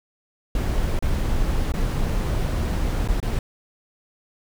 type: noise with dropouts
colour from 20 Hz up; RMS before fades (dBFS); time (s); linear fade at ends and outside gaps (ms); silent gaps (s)
brown; -22; 0.55-3.39; 2; 0.991-1.024 / 1.721-1.738 / 3.077-3.085 / 3.202-3.227
effects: none